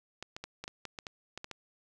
clicks, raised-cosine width 0.2 ms, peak -23 dBFS, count 11, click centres 0.226 / 0.365 / 0.44 / 0.64 / 0.679 / 0.853 / 0.988 / 1.068 / 1.376 / 1.444 / 1.513 s, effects none

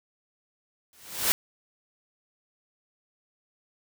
white noise with exponential growth, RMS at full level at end -20 dBFS, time 0.93-1.32 s, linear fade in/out 0 ms, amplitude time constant 84 ms, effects none

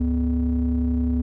triangle ring-modulated tone, 87.31 Hz, F2, in tune, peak -14 dBFS, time 0-1.22 s, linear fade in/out 10 ms, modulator 159 Hz, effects none

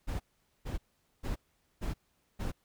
brown noise bursts, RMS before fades -34 dBFS, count 5, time 0.07-2.52 s, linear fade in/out 20 ms, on 130 ms, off 450 ms, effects pink hiss -74 dBFS RMS until 2.64 s

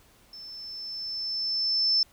sine tone with level ramp, 5290 Hz, E8, 5 cents sharp, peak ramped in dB -41 to -19 dBFS, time 0.33-2.03 s, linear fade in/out 2 ms, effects pink hiss -59 dBFS RMS until 2.12 s

